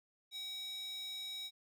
square tone with high-pass filter, 763 Hz, G5, 47 cents flat, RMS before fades -44 dBFS, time 0.31-1.51 s, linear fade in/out 50 ms, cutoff 3500 Hz, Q 9.8, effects none

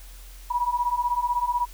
sine beating tone pair, 960 / 976 Hz, B5 / B5, -49 / -21 cents, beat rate 16 Hz, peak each -26 / -24 dBFS, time 0.5-1.66 s, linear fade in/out 10 ms, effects added 43 Hz sine -41 dBFS peak until 1.73 s + white hiss -50 dBFS RMS until 1.73 s

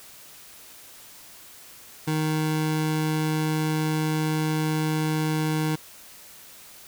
25% pulse tone, 155.6 Hz, D#3, in tune, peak -19 dBFS, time 2.07-5.76 s, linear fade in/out 10 ms, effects white hiss -47 dBFS RMS until 6.87 s

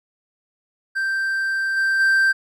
triangle tone with level steps, 1568 Hz, G6, in tune, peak -18 / -15 / -12 dBFS, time 0.95-2.33 s, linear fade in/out 20 ms, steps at 1.76 / 1.99 s, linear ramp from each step 20 ms, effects none

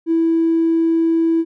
triangle tone with tanh clipping, 328.9 Hz, E4, 4 cents flat, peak -12 dBFS, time 0.06-1.45 s, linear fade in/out 50 ms, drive 1 dB, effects none

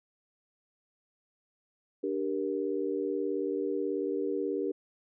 sine chord, G minor, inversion second, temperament just, 294 / 392 / 470.4 Hz, D4 / G4 / Bb4, +2 / 0 / +16 cents, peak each -34 / -32 / -34 dBFS, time 2.03-4.72 s, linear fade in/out 10 ms, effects none

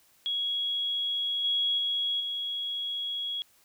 sine tone with level steps, 3325 Hz, G#7, 1 cent sharp, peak -27 / -24 / -26 / -30 dBFS, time 0.26-3.42 s, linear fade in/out 0 ms, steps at 1.44 / 1.78 / 2.2 s, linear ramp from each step 5 ms, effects white hiss -63 dBFS RMS until 3.64 s

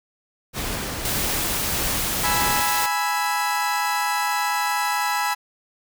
pink noise with tremolo, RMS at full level -27 dBFS, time 0.53-2.64 s, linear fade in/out 50 ms, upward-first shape sine, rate 1.7 Hz, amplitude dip 25%
white noise, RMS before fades -26 dBFS, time 1.05-2.86 s, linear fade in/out 2 ms
30% pulse chord, E major, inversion first, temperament equal, 830.6 / 987.8 / 1318.5 Hz, G#5 / B5 / E6, 0 / 0 / 0 cents, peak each -22 / -22 / -25 dBFS, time 2.23-5.35 s, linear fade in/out 20 ms
effects none

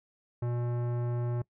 sine tone with tanh clipping, 120.5 Hz, B2, 42 cents flat, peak -31 dBFS, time 0.42-1.42 s, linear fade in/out 5 ms, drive 17 dB, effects noise-tail reverb RT60 0.1 s tail -22 dB re dry

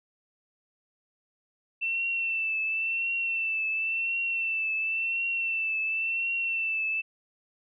sine tone with vibrato, 2678 Hz, E7, 27 cents sharp, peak -26 dBFS, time 1.81-7.02 s, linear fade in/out 20 ms, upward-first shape triangle, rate 0.94 Hz, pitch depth 44 cents each way, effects none

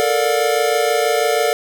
square chord, Bb major seventh, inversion third, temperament equal with one note detuned, 440 / 466.2 / 587.3 / 716.8 Hz, A4 / Bb4 / D5 / F5, 0 / 0 / 0 / +45 cents, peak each -21 dBFS, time 0-1.53 s, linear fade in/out 0 ms, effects none

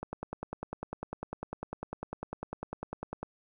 click train, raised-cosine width 1 ms, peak -22 dBFS, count 33, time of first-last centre 0.03-3.23 s, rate 10 Hz, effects none

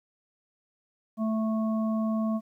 harmonic tone, 220 Hz, A3, in tune, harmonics 1 / 3 / 5, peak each -25 / -35 / -39 dBFS, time 1.17-2.41 s, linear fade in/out 50 ms, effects 11-bit

